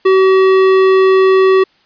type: tone with tanh clipping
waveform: sine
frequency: 380 Hz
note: F#4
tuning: 46 cents sharp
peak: -8 dBFS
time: 0.05-1.64 s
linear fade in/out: 10 ms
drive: 16 dB
effects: white hiss -53 dBFS RMS until 1.85 s + resampled to 11025 Hz